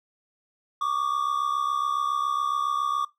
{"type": "tone pair together", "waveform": "triangle", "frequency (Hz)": [1130, 1197.2], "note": ["C#6", "D6"], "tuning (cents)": [33, 33], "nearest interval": "minor second", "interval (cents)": 100, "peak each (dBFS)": [-24, -25], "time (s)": [0.81, 3.05], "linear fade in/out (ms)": 5, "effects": ["noise-tail reverb RT60 0.2 s tail -20 dB re dry"]}